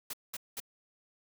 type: noise bursts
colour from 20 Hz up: white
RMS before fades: -39 dBFS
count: 3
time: 0.1-0.602 s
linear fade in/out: 5 ms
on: 34 ms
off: 200 ms
effects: none